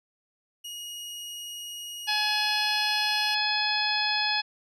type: tone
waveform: sawtooth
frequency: 2882 Hz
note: F#7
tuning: 46 cents flat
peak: -33 dBFS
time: 0.64-3.35 s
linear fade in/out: 10 ms
type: harmonic tone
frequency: 845 Hz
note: G#5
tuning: 30 cents sharp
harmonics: 1 / 2 / 3 / 4 / 5 / 6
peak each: -31 / -31 / -31 / -31 / -31 / -31 dBFS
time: 2.07-4.42 s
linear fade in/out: 20 ms
effects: resampled to 32000 Hz